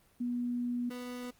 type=tone pair in turn; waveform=sine / 30% pulse; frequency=243.1 / 247.1 Hz; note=B3 / B3; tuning=-27 / +1 cents; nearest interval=unison; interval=28 cents; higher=second; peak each=-31 / -36 dBFS; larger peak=first; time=0.2-0.9 / 0.9-1.31 s; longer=first; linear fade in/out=10 ms; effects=pink hiss -66 dBFS RMS until 1.39 s + Opus 24 kbps